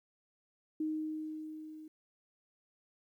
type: tone with level ramp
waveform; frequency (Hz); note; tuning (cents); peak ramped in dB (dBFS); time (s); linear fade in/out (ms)
sine; 311.1; D#4; 0; -31 to -47; 0.8-1.88; 5
effects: 12-bit